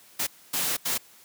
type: noise bursts at uneven times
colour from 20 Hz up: white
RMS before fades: -27 dBFS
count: 3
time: 0.19-0.27 / 0.53-0.77 / 0.85-0.98 s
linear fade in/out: 10 ms
effects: white hiss -54 dBFS RMS until 1.24 s + high-pass 100 Hz 12 dB/octave